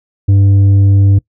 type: tone with tanh clipping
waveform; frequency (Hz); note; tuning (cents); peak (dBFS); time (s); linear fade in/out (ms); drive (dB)
triangle; 98.8; G2; +14; -6; 0.28-1.19; 10; 10
effects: noise-tail reverb RT60 0.1 s tail -22 dB re dry